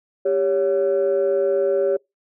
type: tone pair together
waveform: sine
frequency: 396 / 560 Hz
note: G4 / C#5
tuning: +18 / +18 cents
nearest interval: tritone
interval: 600 cents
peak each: -18 dBFS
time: 0.25-1.97 s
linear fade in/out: 10 ms
effects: noise-tail reverb RT60 0.2 s tail -26 dB re dry + tanh soft clip ceiling -12 dBFS